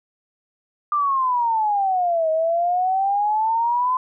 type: exponential two-way sweep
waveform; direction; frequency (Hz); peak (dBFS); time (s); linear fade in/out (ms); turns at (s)
sine; down then up; 1200 to 630 to 1028; -17; 0.92-3.97; 2; 2.3
effects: none